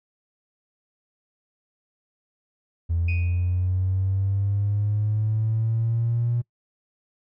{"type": "linear sweep", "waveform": "triangle", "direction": "up", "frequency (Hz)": [83.4, 120], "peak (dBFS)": -17, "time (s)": [2.89, 6.42], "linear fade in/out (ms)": 20}
{"type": "tone with exponential decay", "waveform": "sine", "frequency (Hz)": 2489, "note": "D#7", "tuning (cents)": 0, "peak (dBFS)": -27, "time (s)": [3.08, 3.68], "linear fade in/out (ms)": 5, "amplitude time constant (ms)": 130}
{"effects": ["noise-tail reverb RT60 0.1 s tail -25 dB re dry", "tanh soft clip ceiling -17 dBFS"]}